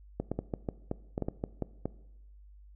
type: clicks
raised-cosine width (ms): 2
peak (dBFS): -18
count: 12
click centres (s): 0.2 / 0.316 / 0.39 / 0.538 / 0.688 / 0.914 / 1.179 / 1.223 / 1.285 / 1.439 / 1.623 / 1.856
effects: noise-tail reverb RT60 0.9 s tail -19 dB re dry + added 50 Hz sine -51 dBFS peak until 2.75 s